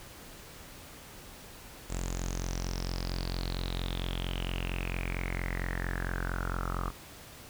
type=tone with low-pass filter sweep; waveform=sawtooth; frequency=44.39 Hz; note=F1; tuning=29 cents sharp; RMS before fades=-34 dBFS; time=1.89-6.91 s; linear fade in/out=20 ms; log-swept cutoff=7600 to 1200 Hz; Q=8.6; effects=pink hiss -49 dBFS RMS until 7.49 s